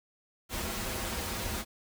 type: noise with comb filter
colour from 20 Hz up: pink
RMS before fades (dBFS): -35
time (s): 0.49-1.65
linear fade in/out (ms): 50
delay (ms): 6.9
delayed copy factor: -0.7
effects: none